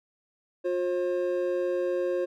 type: tone pair together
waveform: triangle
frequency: 357.1 / 535 Hz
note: F4 / C5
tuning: +39 / +38 cents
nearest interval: perfect fifth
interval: 699 cents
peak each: -26 dBFS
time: 0.64-2.26 s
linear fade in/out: 20 ms
effects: none